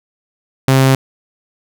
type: tone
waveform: sawtooth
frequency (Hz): 133.2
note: C3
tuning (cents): +31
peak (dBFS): -4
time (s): 0.68-0.95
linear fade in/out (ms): 2
effects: none